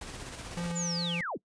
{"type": "noise with tremolo", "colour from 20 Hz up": "pink", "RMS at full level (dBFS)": -41, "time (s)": [0.01, 0.72], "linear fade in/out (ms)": 5, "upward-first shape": "square", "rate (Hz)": 16, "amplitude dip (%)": 30}
{"type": "tone with vibrato", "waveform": "square", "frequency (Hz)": 172.1, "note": "F3", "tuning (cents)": -25, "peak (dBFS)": -33, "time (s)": [0.57, 1.21], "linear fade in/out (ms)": 2, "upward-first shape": "square", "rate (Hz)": 4.9, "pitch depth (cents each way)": 9}
{"type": "linear sweep", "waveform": "sine", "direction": "down", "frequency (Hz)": [7300, 87], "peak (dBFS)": -32, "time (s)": [0.75, 1.38], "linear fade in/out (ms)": 20}
{"effects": ["noise-tail reverb RT60 0.1 s tail -24 dB re dry", "resampled to 22050 Hz"]}